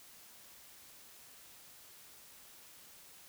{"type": "silence", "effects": ["white hiss -57 dBFS RMS until 3.28 s"]}